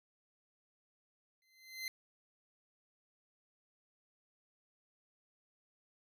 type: tone with exponential growth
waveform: 25% pulse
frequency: 2066 Hz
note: C7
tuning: 22 cents flat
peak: -33 dBFS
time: 1.42-1.88 s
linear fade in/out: 1 ms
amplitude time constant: 100 ms
effects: none